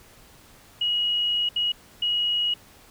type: tone bursts at uneven times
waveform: sine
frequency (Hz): 2900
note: F#7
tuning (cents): -35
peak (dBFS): -21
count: 3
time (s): 0.81-1.49 / 1.56-1.72 / 2.02-2.54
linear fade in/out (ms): 5
effects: pink hiss -52 dBFS RMS until 2.9 s